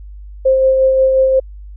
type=tone with tremolo; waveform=sine; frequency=527 Hz; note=C5; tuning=12 cents sharp; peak=-7 dBFS; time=0.45-1.4 s; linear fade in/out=10 ms; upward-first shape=sine; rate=5.6 Hz; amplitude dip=30%; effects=added 50 Hz sine -30 dBFS peak until 1.76 s